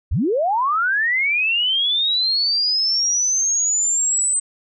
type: linear sweep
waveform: sine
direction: up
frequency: 43.65 to 8200 Hz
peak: -16 dBFS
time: 0.11-4.4 s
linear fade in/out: 10 ms
effects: none